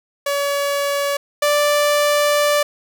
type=tone pair in turn; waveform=sawtooth; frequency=567 / 586.7 Hz; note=C#5 / D5; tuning=+39 / -2 cents; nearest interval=minor second; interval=59 cents; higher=second; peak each=-14 / -10 dBFS; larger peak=second; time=0.26-1.17 / 1.42-2.63 s; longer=second; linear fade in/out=5 ms; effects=none